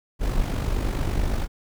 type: noise with amplitude modulation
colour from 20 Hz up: brown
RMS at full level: -21 dBFS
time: 0.19-1.48 s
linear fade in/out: 50 ms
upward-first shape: sine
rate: 48.9 Hz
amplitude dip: 55%
effects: none